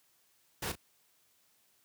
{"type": "noise with echo", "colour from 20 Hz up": "pink", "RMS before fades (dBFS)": -36, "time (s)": [0.62, 0.72], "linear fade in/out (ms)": 5, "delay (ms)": 35, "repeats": 1, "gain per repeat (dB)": -11, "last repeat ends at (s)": 0.755, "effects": ["white hiss -70 dBFS RMS until 1.84 s", "high-pass 60 Hz 12 dB/octave"]}